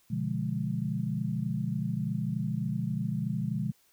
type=chord; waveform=sine; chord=B diminished seventh; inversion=none; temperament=equal; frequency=123.47 / 146.83 / 174.61 / 207.7 Hz; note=B2 / D3 / F3 / Ab3; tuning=0 / 0 / 0 / 0 cents; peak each=-34 dBFS; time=0.1-3.72 s; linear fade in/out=10 ms; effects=white hiss -66 dBFS RMS until 3.92 s